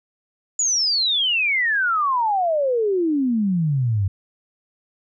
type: exponential sweep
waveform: sine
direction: down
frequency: 7040 to 92.5 Hz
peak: -17 dBFS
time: 0.59-4.08 s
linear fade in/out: 5 ms
effects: none